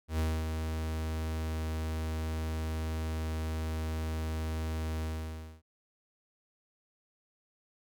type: tone with ADSR envelope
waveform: 45% pulse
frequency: 79.4 Hz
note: D#2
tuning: 36 cents sharp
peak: -27 dBFS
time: 0.08-5.62 s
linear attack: 110 ms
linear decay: 250 ms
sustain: -5 dB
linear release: 590 ms
effects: none